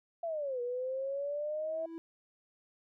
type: linear two-way sweep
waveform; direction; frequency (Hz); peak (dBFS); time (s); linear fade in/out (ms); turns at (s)
sine; down then up; 687 to 480 to 654; -33; 0.23-1.86; 5; 0.61
type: tone with exponential growth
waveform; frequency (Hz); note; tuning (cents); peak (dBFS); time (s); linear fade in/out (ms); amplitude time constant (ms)
triangle; 329.6; E4; 0; -36; 1.47-1.98; 0; 110
effects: none